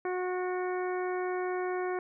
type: harmonic tone with a mistuned harmonic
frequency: 364.9 Hz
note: F#4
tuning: 24 cents flat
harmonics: 1 / 2 / 3 / 4 / 5 / 6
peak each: -31 / -37 / -41 / -43 / -45 / -47 dBFS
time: 0.05-1.99 s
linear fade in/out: 2 ms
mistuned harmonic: 6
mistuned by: +28 cents
effects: none